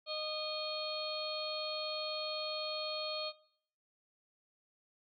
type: harmonic tone with a mistuned harmonic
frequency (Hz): 616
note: D#5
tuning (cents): -17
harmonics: 1 / 2 / 4 / 5 / 6 / 7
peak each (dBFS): -40 / -46 / -46 / -45 / -48 / -40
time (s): 0.06-3.33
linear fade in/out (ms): 50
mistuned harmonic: 5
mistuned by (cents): +68
effects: noise-tail reverb RT60 0.6 s tail -19 dB re dry + AAC 64 kbps